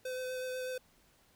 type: tone with vibrato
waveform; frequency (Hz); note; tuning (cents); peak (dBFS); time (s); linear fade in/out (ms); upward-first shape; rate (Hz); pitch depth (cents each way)
square; 510; C5; -44; -37; 0.05-0.78; 5; sine; 8.1; 12
effects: pink hiss -67 dBFS RMS until 1.35 s